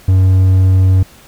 triangle tone with hard clipping, 94 Hz, F#2, 28 cents sharp, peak -7 dBFS, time 0.08-1.03 s, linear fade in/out 5 ms, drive 6 dB, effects pink hiss -42 dBFS RMS until 1.27 s

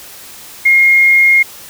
sine tone, 2140 Hz, C7, 38 cents sharp, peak -5 dBFS, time 0.65-1.43 s, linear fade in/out 10 ms, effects white hiss -34 dBFS RMS until 1.69 s

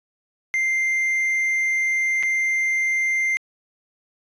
triangle tone with dropouts, 2093 Hz, C7, in tune, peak -17 dBFS, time 0.54-3.37 s, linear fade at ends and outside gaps 0 ms, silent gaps 2.227-2.233 s, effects resampled to 22050 Hz

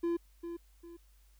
triangle tone with echo, 340.5 Hz, F4, 44 cents flat, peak -27 dBFS, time 0.03-0.17 s, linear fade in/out 10 ms, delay 400 ms, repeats 2, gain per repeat -9 dB, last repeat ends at 0.97 s, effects added 50 Hz sine -60 dBFS peak until 1.39 s + white hiss -71 dBFS RMS until 1.39 s

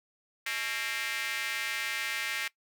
square tone with high-pass filter, 123.47 Hz, B2, in tune, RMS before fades -34 dBFS, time 0.46-2.48 s, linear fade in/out 5 ms, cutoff 2000 Hz, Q 2.4, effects noise-tail reverb RT60 0.1 s tail -20 dB re dry

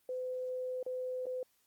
sine tone with dropouts, 508 Hz, B4, 49 cents sharp, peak -35 dBFS, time 0.09-1.43 s, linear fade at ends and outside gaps 2 ms, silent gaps 0.829-0.863 / 1.257-1.266 s, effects white hiss -73 dBFS RMS until 1.66 s + Opus 32 kbps

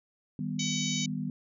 sine chord, Eb augmented, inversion none, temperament equal, 155.56 / 196 / 246.9 Hz, Eb3 / G3 / B3, 0 / 0 / 0 cents, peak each -35 dBFS, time 0.39-1.3 s, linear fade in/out 2 ms
harmonic tone, 757 Hz, F#5, 39 cents sharp, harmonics 3 / 4 / 5 / 6 / 7 / 8 / 9, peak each -39 / -38 / -37 / -43 / -43 / -37 / -38 dBFS, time 0.59-1.06 s, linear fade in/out 5 ms
effects none

